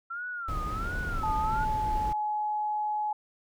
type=tone with vibrato; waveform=sine; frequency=1345 Hz; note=E6; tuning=34 cents sharp; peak=-33 dBFS; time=0.1-1.65 s; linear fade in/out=10 ms; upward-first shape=sine; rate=1.4 Hz; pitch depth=160 cents each way
type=noise; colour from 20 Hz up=brown; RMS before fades=-33 dBFS; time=0.48-2.13 s; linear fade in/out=5 ms
type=tone with pitch glide; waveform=sine; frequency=870 to 845.7 Hz; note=A5 to G#5; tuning=-20 to +31 cents; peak=-27 dBFS; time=1.23-3.13 s; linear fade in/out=5 ms; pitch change=-49 cents; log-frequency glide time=1.53-2.21 s
effects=none